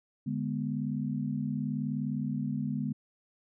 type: chord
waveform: sine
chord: G# diminished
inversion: second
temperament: equal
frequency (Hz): 146.83 / 207.7 / 246.9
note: D3 / G#3 / B3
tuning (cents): 0 / 0 / 0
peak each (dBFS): -34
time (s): 0.26-2.93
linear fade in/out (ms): 10
effects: none